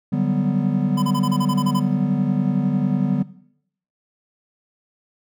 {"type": "chord", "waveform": "triangle", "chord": "G major seventh", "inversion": "second", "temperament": "equal", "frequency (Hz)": [146.83, 185, 196, 246.9], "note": ["D3", "F#3", "G3", "B3"], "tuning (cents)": [0, 0, 0, 0], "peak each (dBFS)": -21, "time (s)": [0.12, 3.23], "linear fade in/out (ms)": 10}
{"type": "tone bursts", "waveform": "square", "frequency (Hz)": 1008, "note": "B5", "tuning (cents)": 35, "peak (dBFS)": -25, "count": 10, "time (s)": [0.97, 1.799], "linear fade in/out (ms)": 10, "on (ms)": 55, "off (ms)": 31}
{"effects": ["noise-tail reverb RT60 0.7 s tail -18 dB re dry"]}